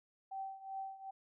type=tone with tremolo; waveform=sine; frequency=774 Hz; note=G5; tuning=22 cents flat; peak=-38 dBFS; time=0.31-1.11 s; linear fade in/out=10 ms; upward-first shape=triangle; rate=2.6 Hz; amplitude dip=85%; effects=none